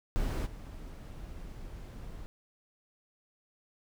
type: noise with level steps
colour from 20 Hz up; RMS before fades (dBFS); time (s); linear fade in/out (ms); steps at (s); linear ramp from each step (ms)
brown; -31 / -44; 0.16-2.26; 0; 0.45; 20
effects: none